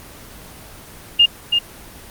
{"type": "tone with echo", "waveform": "sine", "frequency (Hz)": 2826, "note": "F7", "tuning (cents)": 20, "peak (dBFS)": -7, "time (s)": [1.19, 1.26], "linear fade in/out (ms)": 10, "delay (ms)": 330, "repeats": 1, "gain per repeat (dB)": -5, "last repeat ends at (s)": 1.59, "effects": ["pink hiss -39 dBFS RMS until 2.1 s", "Opus 24 kbps"]}